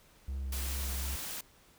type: tone with vibrato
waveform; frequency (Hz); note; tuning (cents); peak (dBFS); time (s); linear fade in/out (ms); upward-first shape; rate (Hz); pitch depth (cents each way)
triangle; 66.5; C2; +29; -32; 0.28-1.16; 5; sine; 2.7; 33
type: noise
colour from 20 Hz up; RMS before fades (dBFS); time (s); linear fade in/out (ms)
white; -40; 0.52-1.41; 5
effects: pink hiss -62 dBFS RMS until 1.78 s